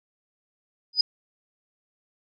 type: tone with exponential growth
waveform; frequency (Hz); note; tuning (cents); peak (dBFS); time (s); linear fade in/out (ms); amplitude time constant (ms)
sine; 4978; D#8; 0; -12; 0.93-1.01; 5; 16
effects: none